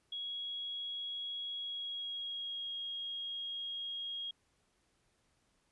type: tone with pitch glide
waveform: sine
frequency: 3322 to 3272 Hz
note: G#7 to G#7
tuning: 0 to -26 cents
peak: -38 dBFS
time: 0.12-4.31 s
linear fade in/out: 5 ms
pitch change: -26 cents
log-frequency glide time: 1.55-2.75 s
effects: pink hiss -75 dBFS RMS until 5.71 s + resampled to 24000 Hz